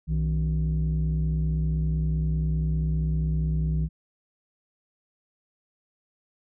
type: tone pair together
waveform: sine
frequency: 62.7 / 158 Hz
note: B1 / D#3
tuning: +27 / +27 cents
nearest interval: octave + major third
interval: 1600 cents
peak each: -23 dBFS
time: 0.07-3.89 s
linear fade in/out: 50 ms
effects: tanh soft clip ceiling -19 dBFS